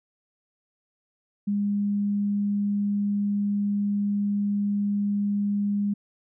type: tone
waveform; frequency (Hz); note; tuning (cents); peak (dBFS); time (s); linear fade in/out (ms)
sine; 203.5; G#3; -35; -22; 1.47-5.94; 10
effects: none